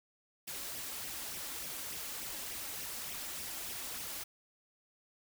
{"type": "noise with flanger", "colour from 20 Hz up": "white", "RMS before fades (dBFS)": -42, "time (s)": [0.47, 4.24], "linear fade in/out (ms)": 10, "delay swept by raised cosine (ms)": [0.34, 3.74], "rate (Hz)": 3.4, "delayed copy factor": 0.55, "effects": []}